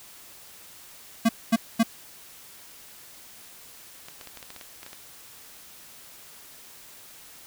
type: tone bursts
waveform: square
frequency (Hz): 227.3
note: A#3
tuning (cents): -43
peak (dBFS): -17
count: 3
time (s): 1.25-1.833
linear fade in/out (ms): 10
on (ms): 41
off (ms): 230
type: clicks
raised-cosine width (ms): 0.2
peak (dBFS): -24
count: 11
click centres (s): 4.085 / 4.212 / 4.273 / 4.373 / 4.428 / 4.504 / 4.563 / 4.612 / 4.831 / 4.864 / 4.931
effects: white hiss -48 dBFS RMS until 7.46 s